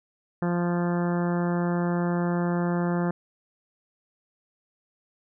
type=harmonic tone; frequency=174.3 Hz; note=F3; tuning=3 cents flat; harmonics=1 / 2 / 3 / 4 / 5 / 6 / 7 / 8 / 9 / 10; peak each=-24 / -30 / -34 / -36 / -38 / -40 / -41 / -42 / -43 / -44 dBFS; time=0.42-3.11 s; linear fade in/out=2 ms; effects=none